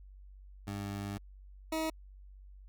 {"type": "tone pair in turn", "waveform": "20% pulse", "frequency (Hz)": [100.3, 318.4], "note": ["G2", "D#4"], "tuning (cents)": [40, 40], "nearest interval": "octave + minor sixth", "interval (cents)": 2000, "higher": "second", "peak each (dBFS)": [-32, -27], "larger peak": "second", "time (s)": [[0.67, 1.18], [1.72, 1.9]], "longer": "first", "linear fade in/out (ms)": 5, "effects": ["added 48 Hz sine -50 dBFS peak until 2.68 s"]}